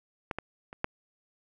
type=clicks; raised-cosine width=0.5 ms; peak=-17 / -18 / -28 / -12 dBFS; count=4; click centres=0.312 / 0.386 / 0.729 / 0.844 s; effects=none